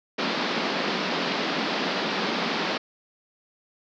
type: band-pass noise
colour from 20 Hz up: pink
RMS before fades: -27 dBFS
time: 0.18-2.78 s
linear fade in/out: 10 ms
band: 180 to 5000 Hz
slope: 48 dB/octave
effects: none